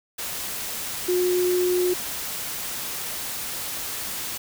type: tone in noise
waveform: sine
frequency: 360 Hz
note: F#4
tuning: 47 cents flat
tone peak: -19 dBFS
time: 1.08-1.94 s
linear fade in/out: 10 ms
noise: white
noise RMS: -31 dBFS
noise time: 0.18-4.38 s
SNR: +9 dB
effects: none